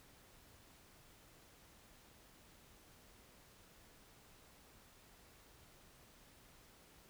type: silence
effects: pink hiss -64 dBFS RMS until 7.09 s